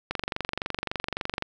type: click train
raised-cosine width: 0.3 ms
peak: -12 dBFS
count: 32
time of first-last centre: 0.11-1.424 s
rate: 23.6 Hz
effects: none